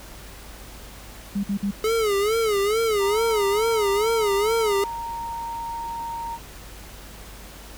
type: tone bursts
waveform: sine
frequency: 200 Hz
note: G3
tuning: 35 cents sharp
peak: -21 dBFS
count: 3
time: 1.35-1.713 s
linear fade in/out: 10 ms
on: 87 ms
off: 51 ms
type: tone with vibrato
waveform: square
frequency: 425.7 Hz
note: G#4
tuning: 43 cents sharp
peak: -20 dBFS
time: 1.84-4.84 s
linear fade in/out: 2 ms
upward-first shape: sine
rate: 2.3 Hz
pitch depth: 130 cents each way
type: tone with pitch glide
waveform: sine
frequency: 932.3 to 926.4 Hz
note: A#5 to A#5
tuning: 0 to -11 cents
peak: -28 dBFS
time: 2.99-6.39 s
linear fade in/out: 50 ms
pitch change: -11 cents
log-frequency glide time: 3.54-5.47 s
effects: added 50 Hz sine -43 dBFS peak until 7.77 s + pink hiss -43 dBFS RMS until 7.77 s

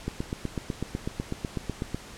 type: click train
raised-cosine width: 3 ms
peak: -16 dBFS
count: 16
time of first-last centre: 0.08-1.946 s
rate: 8.04 Hz
effects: pink hiss -45 dBFS RMS until 2.17 s + low-pass 9000 Hz 12 dB/octave

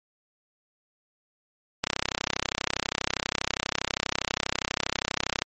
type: click train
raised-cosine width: 0.2 ms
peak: -6 dBFS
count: 117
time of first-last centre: 1.84-5.42 s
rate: 32.4 Hz
effects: MP3 32 kbps

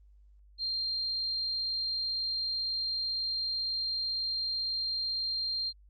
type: tone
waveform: sine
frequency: 4186 Hz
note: C8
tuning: in tune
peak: -30 dBFS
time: 0.58-5.73 s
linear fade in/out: 50 ms
effects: added 50 Hz sine -55 dBFS peak until 5.89 s + Opus 32 kbps

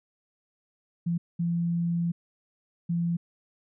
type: tone bursts at uneven times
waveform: sine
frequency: 170.5 Hz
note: F3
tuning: 41 cents flat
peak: -24 dBFS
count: 3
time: 1.06-1.18 / 1.39-2.12 / 2.89-3.17 s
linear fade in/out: 10 ms
effects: none

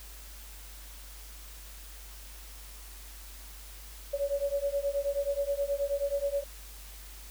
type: beating tone pair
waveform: sine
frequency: 559 / 568.4 Hz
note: C#5 / C#5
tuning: +14 / +43 cents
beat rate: 9.4 Hz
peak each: -31 dBFS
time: 4.13-6.44 s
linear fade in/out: 10 ms
effects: added 50 Hz sine -46 dBFS peak until 7.3 s + white hiss -50 dBFS RMS until 7.3 s

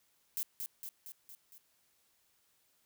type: noise with echo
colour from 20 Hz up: violet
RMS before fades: -36 dBFS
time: 0.37-0.43 s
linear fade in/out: 0 ms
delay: 230 ms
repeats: 5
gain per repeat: -4 dB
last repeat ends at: 1.58 s
effects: white hiss -73 dBFS RMS until 2.85 s

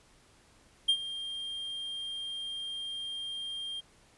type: tone with ADSR envelope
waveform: triangle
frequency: 3200 Hz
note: G7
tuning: 35 cents sharp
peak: -19 dBFS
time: 0.88-3.81 s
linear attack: 12 ms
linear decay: 72 ms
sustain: -15 dB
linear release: 17 ms
effects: pink hiss -62 dBFS RMS until 4.17 s + resampled to 24000 Hz

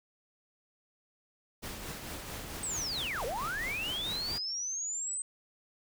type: noise with tremolo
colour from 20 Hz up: pink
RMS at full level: -40 dBFS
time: 1.62-4.39 s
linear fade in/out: 20 ms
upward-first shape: triangle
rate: 4.5 Hz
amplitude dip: 40%
type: linear two-way sweep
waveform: sine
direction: down then up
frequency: 8250 to 427.5 to 8250 Hz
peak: -33 dBFS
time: 2.63-5.22 s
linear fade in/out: 2 ms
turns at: 3.25 s
effects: none

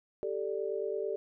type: chord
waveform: sine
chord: G suspended second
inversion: none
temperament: just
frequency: 392 / 441 / 588 Hz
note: G4 / A4 / D5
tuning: 0 / +4 / +2 cents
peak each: -35 / -35 / -38 dBFS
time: 0.23-1.16 s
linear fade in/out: 0 ms
effects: none

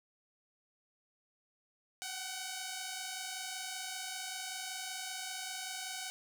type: tone pair together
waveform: 5% pulse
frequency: 740 / 765.2 Hz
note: F#5 / G5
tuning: 0 / -42 cents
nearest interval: minor second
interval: 58 cents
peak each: -31 / -31 dBFS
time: 2.02-6.1 s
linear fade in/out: 0 ms
effects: none

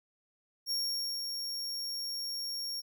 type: tone with ADSR envelope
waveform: 40% pulse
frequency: 5540 Hz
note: F8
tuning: 15 cents flat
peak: -29 dBFS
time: 0.66-2.82 s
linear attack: 51 ms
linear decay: 500 ms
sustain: -5 dB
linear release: 28 ms
effects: none

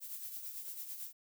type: noise with tremolo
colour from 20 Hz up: violet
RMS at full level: -42 dBFS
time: 0-1.13 s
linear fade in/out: 50 ms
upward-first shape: triangle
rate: 9 Hz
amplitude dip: 60%
effects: none

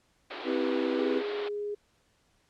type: band-pass noise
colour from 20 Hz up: pink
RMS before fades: -40 dBFS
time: 0.3-1.49 s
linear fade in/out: 10 ms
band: 300 to 4200 Hz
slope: 48 dB/octave
type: chord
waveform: triangle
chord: C major seventh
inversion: none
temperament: just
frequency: 261.6 / 327 / 392.4 / 490.5 Hz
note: C4 / E4 / G4 / B4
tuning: 0 / -14 / +2 / -12 cents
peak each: -30 dBFS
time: 0.44-1.23 s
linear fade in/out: 50 ms
type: tone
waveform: sine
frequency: 413 Hz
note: G#4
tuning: 10 cents flat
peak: -31 dBFS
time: 0.98-1.75 s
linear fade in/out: 10 ms
effects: pink hiss -69 dBFS RMS until 2.49 s + low-pass 9000 Hz 12 dB/octave

